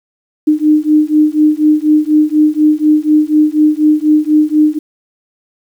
sine beating tone pair, 302.6 / 306.7 Hz, D#4 / D#4, -48 / -25 cents, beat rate 4.1 Hz, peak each -10 dBFS, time 0.47-4.79 s, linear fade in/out 10 ms, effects 7-bit

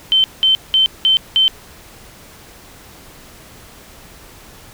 sine tone bursts, 3091 Hz, G7, 25 cents flat, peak -9 dBFS, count 5, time 0.12-1.48 s, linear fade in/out 0 ms, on 120 ms, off 190 ms, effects pink hiss -41 dBFS RMS until 4.73 s

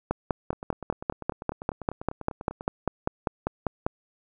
two click trains, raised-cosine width 1 ms, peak -22 / -10 dBFS, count 22 / 20, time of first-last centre 0.53-2.609 / 0.11-3.865 s, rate 10.1 / 5.06 Hz, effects none

